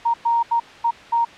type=tone bursts at uneven times; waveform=sine; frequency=932.3 Hz; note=A#5; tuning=in tune; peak=-15 dBFS; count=5; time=0.05-0.14 / 0.25-0.43 / 0.51-0.6 / 0.84-0.91 / 1.12-1.25 s; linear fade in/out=10 ms; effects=white hiss -41 dBFS RMS until 1.37 s + low-pass 3000 Hz 12 dB/octave